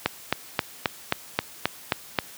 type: click train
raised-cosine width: 0.3 ms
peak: -4 dBFS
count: 9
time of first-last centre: 0.06-2.188 s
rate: 3.76 Hz
effects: white hiss -45 dBFS RMS until 2.37 s + high-pass 80 Hz 12 dB/octave